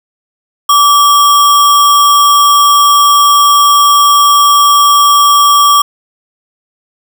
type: tone with sample-and-hold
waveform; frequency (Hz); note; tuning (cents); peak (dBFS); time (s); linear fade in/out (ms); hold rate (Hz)
sine; 1160; D6; -22; -3; 0.69-5.82; 5; 4410
effects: none